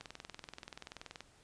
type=click train; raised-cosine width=0.2 ms; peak=-28 dBFS; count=26; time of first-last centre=0.01-1.206 s; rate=20.9 Hz; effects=pink hiss -65 dBFS RMS until 1.43 s + resampled to 22050 Hz